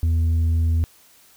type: tone with tanh clipping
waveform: triangle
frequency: 82 Hz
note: E2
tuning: 9 cents flat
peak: -17 dBFS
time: 0.03-0.84 s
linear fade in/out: 0 ms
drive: 8 dB
effects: white hiss -53 dBFS RMS until 1.36 s